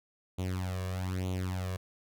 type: tone with flanger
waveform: sawtooth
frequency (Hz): 92.5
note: F#2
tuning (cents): 0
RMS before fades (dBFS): -34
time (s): 0.38-1.77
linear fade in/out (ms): 10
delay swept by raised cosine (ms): 0.29 to 1.79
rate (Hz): 1.1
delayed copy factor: +0.8
effects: none